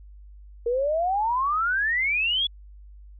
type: exponential sweep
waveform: sine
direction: up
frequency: 460.8 to 3435 Hz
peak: -21 dBFS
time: 0.66-2.47 s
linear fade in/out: 5 ms
effects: added 50 Hz sine -43 dBFS peak until 3.19 s